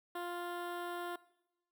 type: tone with notch filter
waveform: 15% pulse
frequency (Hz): 349.8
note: F4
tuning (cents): +3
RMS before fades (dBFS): -41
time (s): 0.15-1.16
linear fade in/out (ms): 5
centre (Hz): 6200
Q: 0.65
effects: noise-tail reverb RT60 0.9 s tail -20 dB re dry